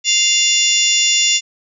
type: harmonic tone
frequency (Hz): 698.5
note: F5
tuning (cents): 0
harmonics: 3 / 4 / 5 / 6 / 7 / 8 / 9 / 10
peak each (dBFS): -24 / -17 / -18 / -28 / -24 / -19 / -29 / -17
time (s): 0.04-1.41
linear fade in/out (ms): 50
effects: none